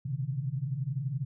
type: tone cluster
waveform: sine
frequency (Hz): 123.2 / 135 / 155.6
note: B2 / C#3 / D#3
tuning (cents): -4 / -45 / 0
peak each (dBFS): -36 / -32 / -37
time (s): 0.05-1.25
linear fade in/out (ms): 10
effects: none